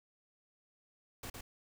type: noise with echo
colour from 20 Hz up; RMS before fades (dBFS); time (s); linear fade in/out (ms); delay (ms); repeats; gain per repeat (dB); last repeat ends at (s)
pink; -44; 1.23-1.3; 5; 110; 1; -3; 1.41
effects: none